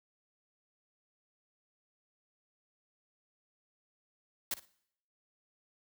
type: noise with echo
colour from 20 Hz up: white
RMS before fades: -34 dBFS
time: 4.51-4.54 s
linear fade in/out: 2 ms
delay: 56 ms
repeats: 2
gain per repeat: -15 dB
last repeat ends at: 4.652 s
effects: noise-tail reverb RT60 0.7 s tail -22 dB re dry + high-pass 60 Hz 12 dB/octave